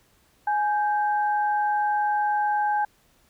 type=tone pair together; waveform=sine; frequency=835.4 / 1568 Hz; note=G#5 / G6; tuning=+10 / 0 cents; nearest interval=major seventh; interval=1090 cents; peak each=-21 / -30 dBFS; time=0.47-2.85 s; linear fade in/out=5 ms; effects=pink hiss -62 dBFS RMS until 3.29 s